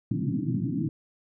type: band-pass noise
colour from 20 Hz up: pink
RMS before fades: -28 dBFS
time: 0.11-0.89 s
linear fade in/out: 2 ms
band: 110 to 330 Hz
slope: 96 dB/octave
effects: none